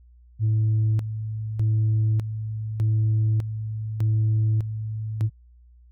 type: tone with tremolo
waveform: sine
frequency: 109.1 Hz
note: A2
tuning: 14 cents flat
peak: -16 dBFS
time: 0.39-5.3 s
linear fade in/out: 50 ms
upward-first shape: square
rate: 0.83 Hz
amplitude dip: 70%
effects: tanh soft clip ceiling -16 dBFS + added 60 Hz sine -49 dBFS peak until 5.91 s